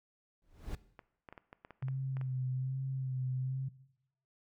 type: noise with exponential growth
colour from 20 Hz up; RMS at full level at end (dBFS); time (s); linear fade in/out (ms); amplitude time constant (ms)
brown; -35; 0.42-0.75; 1; 70
type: clicks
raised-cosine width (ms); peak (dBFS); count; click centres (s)
0.5; -34; 11; 0.992 / 1.288 / 1.326 / 1.378 / 1.529 / 1.649 / 1.707 / 1.825 / 1.884 / 2.169 / 2.213
type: tone with vibrato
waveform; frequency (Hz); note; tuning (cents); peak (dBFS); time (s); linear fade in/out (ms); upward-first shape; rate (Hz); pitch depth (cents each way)
sine; 130.81; C3; 0; -33; 1.82-3.69; 10; sine; 1.2; 34
effects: noise-tail reverb RT60 0.8 s tail -18 dB re dry